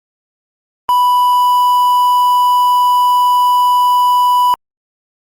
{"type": "tone with quantisation", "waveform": "triangle", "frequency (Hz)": 987.8, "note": "B5", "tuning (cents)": 0, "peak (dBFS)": -6, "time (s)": [0.89, 4.54], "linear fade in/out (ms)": 0, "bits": 5, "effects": ["Opus 32 kbps"]}